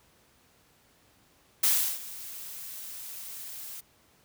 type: noise with ADSR envelope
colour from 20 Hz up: blue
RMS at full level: -22 dBFS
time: 1.63-3.81 s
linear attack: 7 ms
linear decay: 350 ms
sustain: -19 dB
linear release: 13 ms
effects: pink hiss -63 dBFS RMS until 4.24 s + high-pass 60 Hz 12 dB/octave